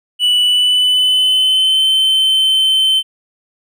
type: tone with pitch glide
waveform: triangle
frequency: 2960 to 3082 Hz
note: F#7 to G7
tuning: 0 to -30 cents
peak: -8 dBFS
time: 0.19-3.03 s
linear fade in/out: 50 ms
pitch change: +70 cents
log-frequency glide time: 0.43-1.86 s
effects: none